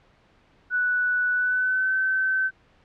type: tone with pitch glide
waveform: sine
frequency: 1480 to 1534.8 Hz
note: F#6 to G6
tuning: 0 to -37 cents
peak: -20 dBFS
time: 0.7-2.51 s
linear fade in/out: 50 ms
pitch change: +63 cents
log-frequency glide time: 1.33-1.95 s
effects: pink hiss -59 dBFS RMS until 2.84 s + low-pass 3000 Hz 12 dB/octave